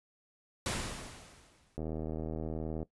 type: noise with exponential decay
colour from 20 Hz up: pink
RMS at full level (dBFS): -32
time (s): 0.66-1.77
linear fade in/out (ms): 2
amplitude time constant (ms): 240
type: click train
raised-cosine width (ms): 2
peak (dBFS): -25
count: 84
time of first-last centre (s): 1.78-2.829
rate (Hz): 79.1
effects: noise-tail reverb RT60 0.1 s tail -17 dB re dry + resampled to 24000 Hz